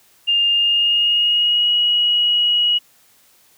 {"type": "tone with pitch glide", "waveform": "sine", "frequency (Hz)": [2811, 2905], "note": ["F7", "F#7"], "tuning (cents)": [11, -32], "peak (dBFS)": -13, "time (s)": [0.27, 2.79], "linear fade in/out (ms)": 20, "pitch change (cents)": 57, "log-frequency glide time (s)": [0.5, 1.7], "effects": ["white hiss -54 dBFS RMS until 3.57 s", "high-pass 60 Hz 12 dB/octave"]}